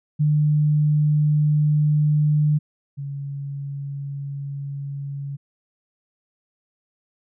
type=tone pair in turn; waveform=sine; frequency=150 / 140.36 Hz; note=D3 / C#3; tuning=+37 / +22 cents; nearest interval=minor second; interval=115 cents; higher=first; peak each=-15 / -27 dBFS; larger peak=first; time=0.19-2.59 / 2.97-5.37 s; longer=neither; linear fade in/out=20 ms; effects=none